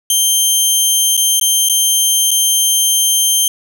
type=tone with dropouts; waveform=15% pulse; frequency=3150 Hz; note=G7; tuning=8 cents sharp; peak=-3 dBFS; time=0.1-3.48 s; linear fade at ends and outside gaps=2 ms; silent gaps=1.168-1.175 / 1.398-1.412 / 1.688-1.696 / 2.308-2.313 s; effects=none